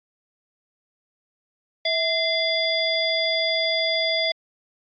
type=harmonic tone with a mistuned harmonic; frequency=689 Hz; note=F5; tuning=24 cents flat; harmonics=1 / 3 / 5 / 7; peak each=-25 / -26 / -25 / -27 dBFS; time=1.85-4.32 s; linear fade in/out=5 ms; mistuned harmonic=1; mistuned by=-100 cents; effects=AAC 64 kbps